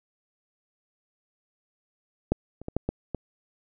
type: clicks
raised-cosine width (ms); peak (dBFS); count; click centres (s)
2; -8 / -27 / -19 / -11 / -13 / -16; 6; 2.32 / 2.616 / 2.684 / 2.766 / 2.89 / 3.147
effects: none